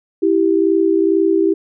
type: tone pair together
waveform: sine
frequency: 328.6 / 390.8 Hz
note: E4 / G4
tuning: -5 / -5 cents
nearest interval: minor third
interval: 300 cents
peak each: -14 dBFS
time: 0.22-1.54 s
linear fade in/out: 10 ms
effects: none